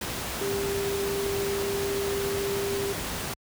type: tone in noise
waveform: sine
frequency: 397.6 Hz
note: G4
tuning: 25 cents sharp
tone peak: -27 dBFS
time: 0.41-2.93 s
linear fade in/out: 5 ms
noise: pink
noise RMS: -32 dBFS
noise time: 0.01-3.34 s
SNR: +2 dB
effects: high-pass 60 Hz 12 dB/octave